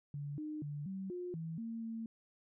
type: tone with pitch steps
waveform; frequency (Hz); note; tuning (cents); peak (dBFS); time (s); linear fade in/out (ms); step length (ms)
sine; 144 / 305.1 / 146.1 / 191.6 / 357.3 / 162.7 / 227.9 / 226; D3 / D#4 / D3 / G3 / F4 / E3 / A#3 / A3; -34 / -34 / -9 / -39 / +40 / -22 / -39 / +47; -39; 0.14-2.06; 2; 240
effects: none